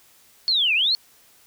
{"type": "linear two-way sweep", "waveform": "sine", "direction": "down then up", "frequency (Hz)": [4436, 2349, 4436], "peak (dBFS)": -17, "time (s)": [0.48, 0.95], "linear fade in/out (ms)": 0, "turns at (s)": 0.74, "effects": ["white hiss -55 dBFS RMS until 1.46 s"]}